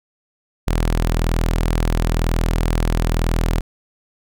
sawtooth tone, 41.02 Hz, E1, 8 cents flat, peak -12 dBFS, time 0.67-3.61 s, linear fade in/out 10 ms, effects none

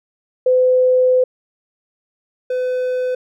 sine / triangle tone pair in turn, 508 / 505.1 Hz, B4 / B4, +49 / +39 cents, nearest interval unison, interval 10 cents, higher first, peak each -10 / -15 dBFS, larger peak first, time 0.46-1.24 / 2.5-3.15 s, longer first, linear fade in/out 5 ms, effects none

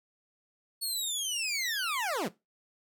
20% pulse linear sweep, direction down, 4435 to 130.81 Hz, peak -25 dBFS, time 0.81-2.29 s, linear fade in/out 20 ms, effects noise-tail reverb RT60 0.2 s tail -17 dB re dry

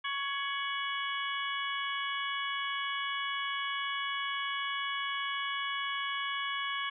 harmonic tone with a mistuned harmonic, 558 Hz, C#5, 11 cents sharp, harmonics 2 / 3 / 4 / 5 / 6, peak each -36 / -38 / -39 / -40 / -41 dBFS, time 0.04-6.9 s, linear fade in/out 10 ms, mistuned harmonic 5, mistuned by +97 cents, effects none

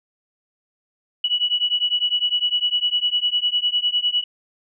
sine beating tone pair, 2934 / 2943.9 Hz, F#7 / F#7, -15 / -9 cents, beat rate 9.9 Hz, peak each -21 dBFS, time 1.24-4.24 s, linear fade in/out 5 ms, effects none

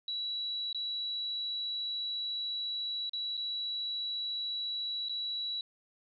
sine tone with dropouts, 3918 Hz, B7, 15 cents flat, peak -33 dBFS, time 0.08-5.61 s, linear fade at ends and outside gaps 2 ms, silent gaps 0.729-0.746 / 3.095-3.133 / 3.37-3.375 / 5.086-5.094 s, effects none

